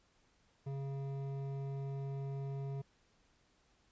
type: tone with hard clipping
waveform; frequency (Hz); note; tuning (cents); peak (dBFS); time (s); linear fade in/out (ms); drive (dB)
sine; 137.5; C#3; -14; -40; 0.66-2.82; 10; 11
effects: pink hiss -72 dBFS RMS until 3.91 s + resampled to 16000 Hz